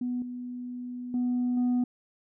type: tone with level steps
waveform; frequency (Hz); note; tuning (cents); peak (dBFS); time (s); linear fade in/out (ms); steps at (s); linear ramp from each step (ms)
sine; 246.9; B3; 0; -27 / -34 / -23 / -20; 0.01-1.84; 5; 0.22 / 1.14 / 1.57; 2
effects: tanh soft clip ceiling -22 dBFS